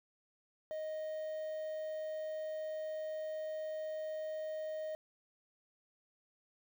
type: tone with quantisation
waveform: triangle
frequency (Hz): 622.3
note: D#5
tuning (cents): 0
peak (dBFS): -36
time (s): 0.71-4.95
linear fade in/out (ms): 0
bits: 10
effects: none